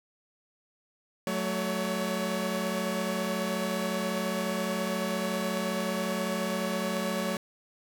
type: tone cluster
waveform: sawtooth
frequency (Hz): 184.9 / 219.3 / 564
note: F#3 / A3 / C#5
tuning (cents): -1 / -6 / +30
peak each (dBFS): -29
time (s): 1.27-7.37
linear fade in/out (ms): 2
effects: none